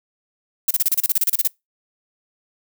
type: noise bursts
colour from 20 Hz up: violet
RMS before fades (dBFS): -17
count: 14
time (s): 0.68-1.474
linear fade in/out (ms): 2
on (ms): 27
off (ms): 32
effects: noise-tail reverb RT60 0.2 s tail -25 dB re dry